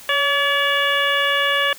harmonic tone with a mistuned harmonic, 571 Hz, D5, 49 cents flat, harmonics 1 / 2 / 3 / 4 / 5 / 6, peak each -24 / -23 / -20 / -26 / -23 / -26 dBFS, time 0.09-1.73 s, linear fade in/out 2 ms, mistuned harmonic 1, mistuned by -31 cents, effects white hiss -41 dBFS RMS until 1.78 s

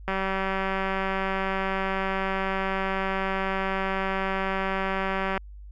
click train, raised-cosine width 0.5 ms, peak -13 dBFS, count 1018, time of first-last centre 0.08-5.377 s, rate 192 Hz, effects added 50 Hz sine -40 dBFS peak until 5.71 s

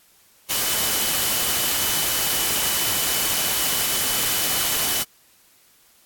sine tone in noise, 3000 Hz, F#7, 23 cents sharp, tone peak -31 dBFS, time 0.49-5.04 s, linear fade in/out 20 ms, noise white, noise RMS -22 dBFS, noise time 0.49-5.04 s, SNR -12 dB, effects white hiss -56 dBFS RMS until 6.05 s + AAC 64 kbps

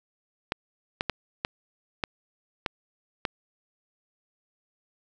clicks, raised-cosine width 0.3 ms, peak -10 dBFS, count 7, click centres 0.521 / 1.009 / 1.097 / 1.449 / 2.038 / 2.662 / 3.252 s, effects none

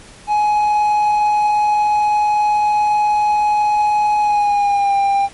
triangle tone with pitch glide, 839 to 796 Hz, G#5 to G5, +17 to +26 cents, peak -10 dBFS, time 0.27-5.29 s, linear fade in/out 50 ms, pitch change -91 cents, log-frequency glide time 4.2-4.96 s, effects pink hiss -41 dBFS RMS until 5.33 s + MP3 48 kbps

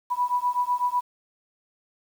sine beating tone pair, 980 / 988 Hz, B5 / B5, -14 / 0 cents, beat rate 8 Hz, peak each -25 dBFS, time 0.1-1.01 s, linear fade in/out 20 ms, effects 8-bit

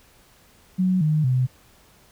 sine tone with pitch steps, 185 / 153.78 / 127.83 Hz, F#3 / D#3 / C3, 0 / -20 / -40 cents, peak -17 dBFS, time 0.78-1.47 s, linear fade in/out 20 ms, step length 230 ms, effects pink hiss -55 dBFS RMS until 2.11 s

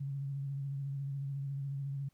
sine tone with vibrato, 138.59 Hz, C#3, in tune, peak -35 dBFS, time 0-2.09 s, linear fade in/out 10 ms, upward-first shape sine, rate 14 Hz, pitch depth 32 cents each way, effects pink hiss -75 dBFS RMS until 2.13 s

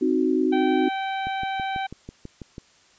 sine chord, C diminished, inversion none, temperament equal, 261.6 / 311.1 / 370 Hz, C4 / Eb4 / Gb4, 0 / 0 / 0 cents, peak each -23 dBFS, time 0.01-0.89 s, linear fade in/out 10 ms
harmonic tone, 774 Hz, G5, 22 cents flat, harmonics 1 / 2 / 3 / 4 / 5, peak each -26 / -34 / -36 / -40 / -42 dBFS, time 0.52-1.87 s, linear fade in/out 10 ms
click train, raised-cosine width 3 ms, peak -23 dBFS, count 9, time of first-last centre 1.27-2.581 s, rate 6.1 Hz
effects white hiss -57 dBFS RMS until 2.98 s + resampled to 16000 Hz

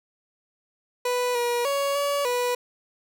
30% pulse tone with pitch steps, 493.6 / 480 / 560 / 569 / 490.7 Hz, B4 / B4 / C#5 / C#5 / B4, -1 / -49 / +18 / +45 / -11 cents, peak -20 dBFS, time 1.05-2.55 s, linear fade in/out 5 ms, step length 300 ms, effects none

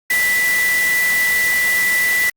sine tone in noise, 1975.5 Hz, B6, in tune, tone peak -14 dBFS, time 0.1-2.3 s, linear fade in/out 5 ms, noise white, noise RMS -24 dBFS, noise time 0.1-2.3 s, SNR +7 dB, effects Opus 48 kbps

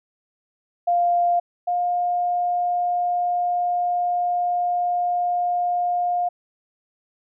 sine tone pair in turn, 699 / 708.8 Hz, F5 / F5, +1 / +25 cents, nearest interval unison, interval 24 cents, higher second, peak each -16 / -19 dBFS, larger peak first, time 0.87-1.4 / 1.67-6.29 s, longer second, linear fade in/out 10 ms, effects none

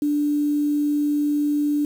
sine tone with quantisation, 293.6 Hz, D4, in tune, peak -18 dBFS, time 0.02-1.85 s, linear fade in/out 2 ms, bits 7, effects none

